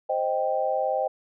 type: chord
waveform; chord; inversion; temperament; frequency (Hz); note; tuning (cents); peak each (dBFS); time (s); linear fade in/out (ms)
sine; C minor; none; equal; 523.3 / 622.3 / 784; C5 / Eb5 / G5; 0 / 0 / 0; -27; 0.09-1.08; 10
effects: none